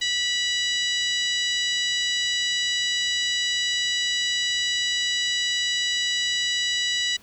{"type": "harmonic tone", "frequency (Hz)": 979, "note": "B5", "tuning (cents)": -15, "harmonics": [2, 3, 4, 5, 6, 7, 8], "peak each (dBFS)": [-28, -27, -26, -35, -36, -37, -38], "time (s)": [0.01, 7.17], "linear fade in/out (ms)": 10, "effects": ["pink hiss -53 dBFS RMS until 7.22 s"]}